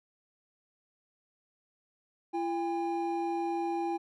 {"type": "tone pair together", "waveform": "triangle", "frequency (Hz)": [339, 806.3], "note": ["E4", "G5"], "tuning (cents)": [49, 49], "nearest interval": "octave + minor third", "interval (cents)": 1500, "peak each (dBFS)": [-30, -31], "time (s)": [2.33, 3.98], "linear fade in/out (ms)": 20, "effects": []}